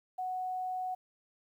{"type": "tone", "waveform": "sine", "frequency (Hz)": 740, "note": "F#5", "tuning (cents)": 0, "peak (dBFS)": -33, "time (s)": [0.18, 0.95], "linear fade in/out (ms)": 10, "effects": ["11-bit"]}